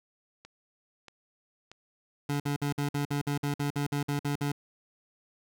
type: click train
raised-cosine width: 0.2 ms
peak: -30 dBFS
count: 4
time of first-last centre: 0.45-2.349 s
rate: 1.58 Hz
type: tone bursts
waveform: 25% pulse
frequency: 143.7 Hz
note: D3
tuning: 37 cents flat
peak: -24 dBFS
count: 14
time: 2.29-4.519 s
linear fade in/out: 5 ms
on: 110 ms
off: 53 ms
effects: none